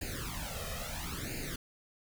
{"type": "noise with flanger", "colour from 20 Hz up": "pink", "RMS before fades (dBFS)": -39, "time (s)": [0.01, 1.56], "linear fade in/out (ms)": 5, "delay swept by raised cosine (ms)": [0.43, 1.63], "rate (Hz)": 0.74, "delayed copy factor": 0.9, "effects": []}